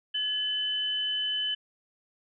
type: tone pair together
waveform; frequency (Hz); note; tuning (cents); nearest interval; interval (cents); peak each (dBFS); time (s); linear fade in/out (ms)
sine; 1700 / 3024; G#6 / F#7; +40 / +37; minor seventh; 997; -38 / -27; 0.14-1.55; 10
effects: none